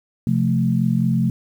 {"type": "chord", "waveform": "sine", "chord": "F major", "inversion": "second", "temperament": "equal", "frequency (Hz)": [130.81, 174.61, 220], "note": ["C3", "F3", "A3"], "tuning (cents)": [0, 0, 0], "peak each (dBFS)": -20, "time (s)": [0.27, 1.3], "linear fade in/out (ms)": 2, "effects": ["8-bit"]}